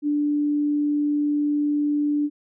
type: tone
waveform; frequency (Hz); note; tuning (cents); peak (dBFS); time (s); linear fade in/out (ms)
sine; 293.7; D4; 0; -19; 0.02-2.3; 50
effects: none